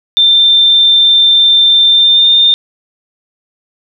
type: tone with pitch glide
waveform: sine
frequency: 3577 to 3616 Hz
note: A7 to A7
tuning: +28 to +47 cents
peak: -4 dBFS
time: 0.17-2.54 s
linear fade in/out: 0 ms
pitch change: +19 cents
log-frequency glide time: 1.88-2.3 s
effects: none